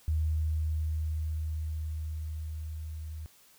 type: tone with level ramp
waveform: sine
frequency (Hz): 78.1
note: D#2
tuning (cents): +7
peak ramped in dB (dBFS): -25 to -37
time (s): 0.08-3.26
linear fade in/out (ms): 0
effects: white hiss -60 dBFS RMS until 3.58 s